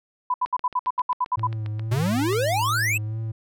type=tone bursts; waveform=sine; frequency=998 Hz; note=B5; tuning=18 cents sharp; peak=-19 dBFS; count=11; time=0.3-1.471 s; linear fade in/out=5 ms; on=41 ms; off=72 ms
type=click train; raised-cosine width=0.3 ms; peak=-23 dBFS; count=15; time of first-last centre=0.46-2.329 s; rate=7.49 Hz
type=tone with vibrato; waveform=triangle; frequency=109.3 Hz; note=A2; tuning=11 cents flat; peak=-24 dBFS; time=1.37-3.32 s; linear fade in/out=10 ms; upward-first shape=sine; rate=2.3 Hz; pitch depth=42 cents each way
type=exponential sweep; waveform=square; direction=up; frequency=117 to 2735 Hz; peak=-22 dBFS; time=1.91-2.98 s; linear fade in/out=10 ms
effects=none